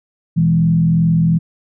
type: tone with frequency modulation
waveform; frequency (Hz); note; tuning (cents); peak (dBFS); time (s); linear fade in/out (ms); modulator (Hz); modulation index
sine; 164.81; E3; 0; -10; 0.36-1.39; 20; 42.6; 0.63
effects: none